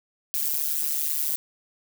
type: noise with amplitude modulation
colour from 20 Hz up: violet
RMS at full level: -22 dBFS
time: 0.34-1.36 s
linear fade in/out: 0 ms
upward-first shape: sine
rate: 148 Hz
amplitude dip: 100%
effects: none